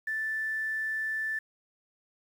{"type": "tone with quantisation", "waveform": "sine", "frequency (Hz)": 1760, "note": "A6", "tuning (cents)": 0, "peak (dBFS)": -29, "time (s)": [0.07, 1.39], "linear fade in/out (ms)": 5, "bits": 9, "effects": []}